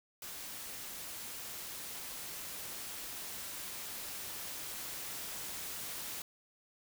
white noise with level ramp, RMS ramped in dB -45 to -42 dBFS, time 0.22-6.22 s, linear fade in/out 2 ms, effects none

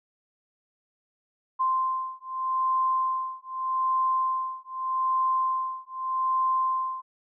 sine beating tone pair, 1043 / 1043.82 Hz, C6 / C6, -6 / -4 cents, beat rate 0.82 Hz, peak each -27 / -27 dBFS, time 1.59-7.02 s, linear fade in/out 20 ms, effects none

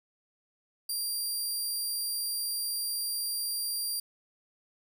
15% pulse tone, 4752 Hz, D8, 20 cents sharp, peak -24 dBFS, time 0.89-4 s, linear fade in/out 5 ms, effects none

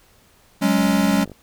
square chord, F# suspended second, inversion none, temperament equal with one note detuned, 187.04 / 207.7 / 277.2 Hz, F#3 / G#3 / C#4, +19 / 0 / 0 cents, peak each -21 / -20 / -21 dBFS, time 0.61-1.25 s, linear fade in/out 20 ms
click train, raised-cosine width 2 ms, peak -24 dBFS, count 27, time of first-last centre 0.79-1.317 s, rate 49.3 Hz
effects pink hiss -55 dBFS RMS until 1.42 s

